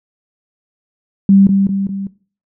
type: tone with echo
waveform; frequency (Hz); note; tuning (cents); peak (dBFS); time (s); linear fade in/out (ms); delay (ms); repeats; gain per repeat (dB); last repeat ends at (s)
sine; 196; G3; 0; -5; 1.29-1.47; 2; 200; 3; -5; 2.07
effects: noise-tail reverb RT60 0.4 s tail -19 dB re dry